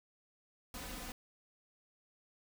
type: noise with comb filter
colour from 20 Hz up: pink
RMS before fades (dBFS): -45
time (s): 0.74-1.12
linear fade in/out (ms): 2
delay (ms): 4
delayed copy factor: +1
effects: none